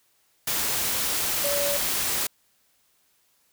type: tone in noise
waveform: sine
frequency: 572 Hz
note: D5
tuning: 46 cents flat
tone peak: -26 dBFS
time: 1.44-1.77 s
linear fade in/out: 5 ms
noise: white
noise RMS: -26 dBFS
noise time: 0.47-2.27 s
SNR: -3 dB
effects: white hiss -66 dBFS RMS until 3.52 s